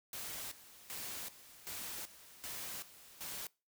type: noise with tremolo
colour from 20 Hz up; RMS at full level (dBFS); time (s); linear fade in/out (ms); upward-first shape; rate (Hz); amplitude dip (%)
white; -44; 0.13-3.47; 2; square; 1.3; 80
effects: noise-tail reverb RT60 0.3 s tail -24 dB re dry